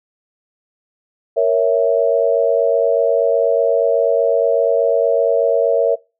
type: chord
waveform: sine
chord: A# diminished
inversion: none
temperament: equal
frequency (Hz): 466.2 / 554.4 / 659.3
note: A#4 / C#5 / E5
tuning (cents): 0 / 0 / 0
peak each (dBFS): -16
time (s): 1.36-5.96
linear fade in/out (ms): 20
effects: noise-tail reverb RT60 0.3 s tail -24 dB re dry